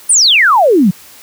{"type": "exponential sweep", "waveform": "sine", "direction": "down", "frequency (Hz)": [9956, 168], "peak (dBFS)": -5, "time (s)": [0.09, 0.91], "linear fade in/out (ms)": 10, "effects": ["white hiss -38 dBFS RMS until 1.22 s", "high-pass 60 Hz 12 dB/octave"]}